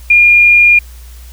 sine tone, 2417 Hz, D7, 49 cents sharp, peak -3 dBFS, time 0.1-0.79 s, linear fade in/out 5 ms, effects added 60 Hz sine -30 dBFS peak until 1.32 s + white hiss -42 dBFS RMS until 1.32 s

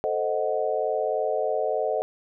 sine chord, A diminished seventh, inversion none, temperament equal, 440 / 523.3 / 622.3 / 740 Hz, A4 / C5 / Eb5 / Gb5, 0 / 0 / 0 / 0 cents, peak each -28 / -29 / -27 / -30 dBFS, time 0.04-2.02 s, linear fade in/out 0 ms, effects none

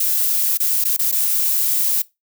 violet noise with dropouts, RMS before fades -18 dBFS, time 0-2.02 s, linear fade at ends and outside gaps 5 ms, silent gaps 0.574-0.601 / 0.841-0.85 / 0.966-0.991 / 1.116-1.123 s, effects noise-tail reverb RT60 0.2 s tail -20 dB re dry

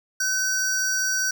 square tone pair together, 1525 / 5770 Hz, G6 / F#8, -48 / -44 cents, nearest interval octave + major seventh, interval 2304 cents, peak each -25 dBFS, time 0.2-1.31 s, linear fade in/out 5 ms, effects none

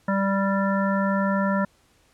harmonic tone, 196 Hz, G3, in tune, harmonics 1 / 3 / 5 / 7 / 9, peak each -22 / -27 / -29 / -30 / -32 dBFS, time 0.08-1.65 s, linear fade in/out 5 ms, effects pink hiss -61 dBFS RMS until 2.13 s + low-pass 11000 Hz 12 dB/octave

